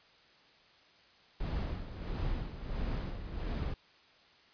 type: noise with tremolo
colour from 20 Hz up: brown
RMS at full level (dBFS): -34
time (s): 1.4-3.74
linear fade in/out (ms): 5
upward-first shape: sine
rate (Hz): 1.5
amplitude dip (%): 65
effects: white hiss -62 dBFS RMS until 4.53 s + resampled to 11025 Hz